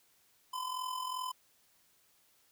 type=tone with amplitude modulation; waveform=square; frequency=1017 Hz; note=C6; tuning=50 cents flat; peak=-34 dBFS; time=0.53-1.32 s; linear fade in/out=10 ms; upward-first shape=sine; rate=42.6 Hz; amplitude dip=60%; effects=white hiss -69 dBFS RMS until 2.51 s